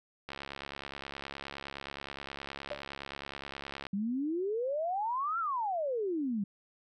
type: click train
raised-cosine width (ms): 0.3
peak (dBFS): -24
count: 250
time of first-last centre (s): 0.29-3.868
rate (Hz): 69.6
type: tone with exponential decay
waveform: sine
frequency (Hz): 587.3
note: D5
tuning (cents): 0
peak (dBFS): -30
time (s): 2.71-2.82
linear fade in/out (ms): 2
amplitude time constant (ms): 22
type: exponential two-way sweep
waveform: sine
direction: up then down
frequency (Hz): 190.9 to 1396.9 to 190.9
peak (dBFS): -30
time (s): 3.93-6.44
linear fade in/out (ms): 5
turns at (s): 5.39
effects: none